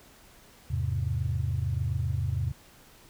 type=chord; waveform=sine; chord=E augmented; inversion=none; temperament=equal; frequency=82.41 / 103.83 / 130.81 Hz; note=E2 / G#2 / B#2; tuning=0 / 0 / 0 cents; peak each=-30 dBFS; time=0.7-2.52 s; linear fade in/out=10 ms; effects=tanh soft clip ceiling -17 dBFS + pink hiss -55 dBFS RMS until 3.09 s